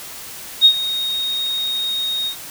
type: tone with ADSR envelope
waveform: sine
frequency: 3729 Hz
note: A#7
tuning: in tune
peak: -4 dBFS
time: 0.61-2.36 s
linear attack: 42 ms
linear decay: 74 ms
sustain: -15 dB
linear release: 90 ms
effects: white hiss -34 dBFS RMS until 2.5 s